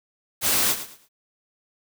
white noise with echo, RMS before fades -21 dBFS, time 0.41-0.76 s, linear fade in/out 50 ms, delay 110 ms, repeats 3, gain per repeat -12 dB, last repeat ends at 1.09 s, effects none

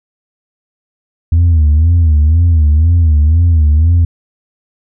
sine tone with vibrato, 80.1 Hz, E2, 49 cents flat, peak -3 dBFS, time 1.32-4.05 s, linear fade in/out 5 ms, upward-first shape sine, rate 2 Hz, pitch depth 130 cents each way, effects tanh soft clip ceiling -4 dBFS

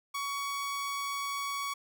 sawtooth tone, 1123 Hz, C#6, 22 cents sharp, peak -29 dBFS, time 0.14-1.74 s, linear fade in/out 10 ms, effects none

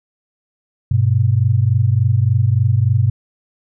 sine tone pair together, 100 / 123.44 Hz, G2 / B2, +35 / 0 cents, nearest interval major third, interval 365 cents, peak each -14 dBFS, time 0.91-3.1 s, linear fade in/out 5 ms, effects none

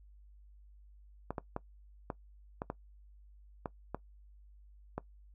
clicks, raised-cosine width 1 ms, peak -22 dBFS, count 9, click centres 1.306 / 1.382 / 1.564 / 2.102 / 2.619 / 2.701 / 3.658 / 3.946 / 4.98 s, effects noise-tail reverb RT60 0.1 s tail -19 dB re dry + added 50 Hz sine -55 dBFS peak until 5.34 s

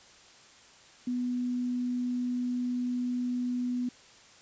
sine tone, 246.9 Hz, B3, in tune, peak -28 dBFS, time 1.07-3.89 s, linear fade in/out 5 ms, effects white hiss -55 dBFS RMS until 4.41 s + resampled to 16000 Hz

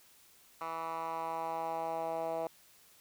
10% pulse tone with band-pass filter sweep, 163.7 Hz, E3, 12 cents flat, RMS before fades -37 dBFS, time 0.61-2.47 s, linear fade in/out 2 ms, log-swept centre 1200 to 640 Hz, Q 2.8, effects white hiss -62 dBFS RMS until 3 s

